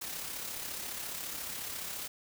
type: noise with amplitude modulation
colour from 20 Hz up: white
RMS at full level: -38 dBFS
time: 0.01-2.08 s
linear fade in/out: 10 ms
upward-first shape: sine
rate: 34.4 Hz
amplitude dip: 40%
effects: none